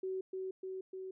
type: tone with echo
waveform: sine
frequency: 377.2 Hz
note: F#4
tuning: 33 cents sharp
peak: -35 dBFS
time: 0.03-0.21 s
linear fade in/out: 5 ms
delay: 300 ms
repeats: 3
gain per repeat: -2 dB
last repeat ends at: 1.11 s
effects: none